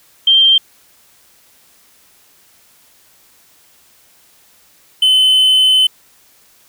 sine / triangle tone pair in turn, 3157 / 3044 Hz, G7 / F#7, +12 / +48 cents, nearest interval minor second, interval 64 cents, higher first, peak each -6 dBFS, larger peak neither, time 0.27-0.58 / 5.02-5.87 s, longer second, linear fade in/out 5 ms, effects white hiss -50 dBFS RMS until 6.68 s

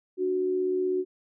sine tone pair together, 293.7 / 369.8 Hz, D4 / F#4, 0 / -1 cents, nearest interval major third, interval 399 cents, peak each -34 / -24 dBFS, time 0.17-1.05 s, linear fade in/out 50 ms, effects none

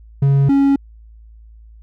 triangle tone pair in turn, 138.59 / 277 Hz, C#3 / C#4, 0 / -1 cents, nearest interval octave, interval 1199 cents, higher second, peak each -8 dBFS, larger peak neither, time 0.22-0.49 / 0.49-0.76 s, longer neither, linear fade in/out 5 ms, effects added 55 Hz sine -39 dBFS peak until 1.82 s

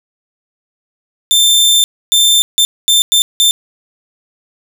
sawtooth tone bursts at uneven times, 3572 Hz, A7, 25 cents sharp, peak -4 dBFS, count 6, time 1.31-1.84 / 2.12-2.42 / 2.58-2.65 / 2.88-3.02 / 3.12-3.22 / 3.4-3.51 s, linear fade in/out 0 ms, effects none

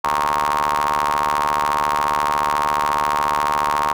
sawtooth ring-modulated tone, 74.2 Hz, D2, 18 cents sharp, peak -10 dBFS, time 0.04-3.93 s, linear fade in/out 5 ms, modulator 1010 Hz, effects none

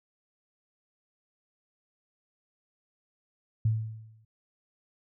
sine tone with exponential decay, 110.3 Hz, A2, 5 cents sharp, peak -20 dBFS, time 3.65-4.25 s, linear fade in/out 5 ms, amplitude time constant 130 ms, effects none

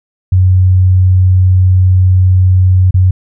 sine tone with dropouts, 92.5 Hz, F#2, in tune, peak -4 dBFS, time 0.32-3.11 s, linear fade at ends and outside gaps 5 ms, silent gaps 2.909-2.942 s, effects none

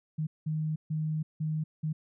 sine tone bursts at uneven times, 155.56 Hz, D#3, in tune, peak -28 dBFS, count 5, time 0.18-0.27 / 0.46-0.76 / 0.9-1.23 / 1.4-1.64 / 1.83-1.93 s, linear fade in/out 10 ms, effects none

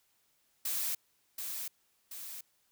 blue noise with echo, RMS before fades -34 dBFS, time 0.65-0.95 s, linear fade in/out 5 ms, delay 730 ms, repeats 2, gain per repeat -5 dB, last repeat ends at 2.41 s, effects white hiss -73 dBFS RMS until 2.71 s

